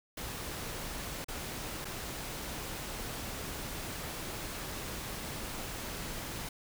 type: noise with dropouts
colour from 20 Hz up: pink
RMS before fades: -40 dBFS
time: 0.17-6.49 s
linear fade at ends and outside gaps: 5 ms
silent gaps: 1.245-1.283 / 1.847-1.852 s
effects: none